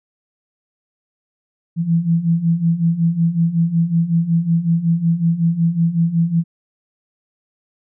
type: beating tone pair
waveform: sine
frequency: 164 / 169.4 Hz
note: E3 / E3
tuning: -9 / +48 cents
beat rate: 5.4 Hz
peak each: -19 / -15 dBFS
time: 1.76-6.44 s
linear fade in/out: 50 ms
effects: none